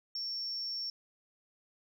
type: tone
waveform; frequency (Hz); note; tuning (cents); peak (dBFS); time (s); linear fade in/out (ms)
sine; 5460; F8; -40; -34; 0.15-0.9; 2
effects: tanh soft clip ceiling -30 dBFS + 12-bit